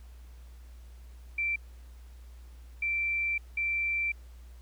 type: tone bursts at uneven times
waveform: sine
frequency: 2345 Hz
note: D7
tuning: 3 cents flat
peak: -27 dBFS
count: 3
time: 1.38-1.56 / 2.82-3.38 / 3.57-4.12 s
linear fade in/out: 5 ms
effects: added 60 Hz sine -46 dBFS peak until 4.61 s + pink hiss -63 dBFS RMS until 4.61 s